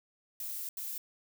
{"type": "noise bursts at uneven times", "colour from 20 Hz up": "violet", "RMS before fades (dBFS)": -39, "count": 2, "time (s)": [[0.4, 0.69], [0.77, 0.98]], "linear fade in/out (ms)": 2, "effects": []}